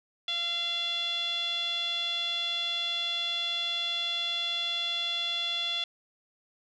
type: tone with low-pass filter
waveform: 5% pulse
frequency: 687 Hz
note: F5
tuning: 29 cents flat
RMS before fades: -31 dBFS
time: 0.28-5.84 s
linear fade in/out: 2 ms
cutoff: 3400 Hz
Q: 7.7
effects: none